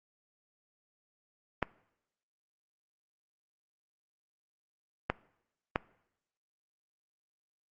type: clicks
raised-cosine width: 0.5 ms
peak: -12 dBFS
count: 3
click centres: 1.627 / 5.1 / 5.759 s
effects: noise-tail reverb RT60 0.8 s tail -22 dB re dry + Opus 48 kbps